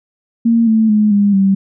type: tone with pitch steps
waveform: sine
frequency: 230.7 / 221 / 211.8 / 202.9 / 194.44 Hz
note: A#3 / A3 / G#3 / G#3 / G3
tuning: -18 / +8 / +34 / -40 / -14 cents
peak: -8 dBFS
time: 0.45-1.55 s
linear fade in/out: 10 ms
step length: 220 ms
effects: none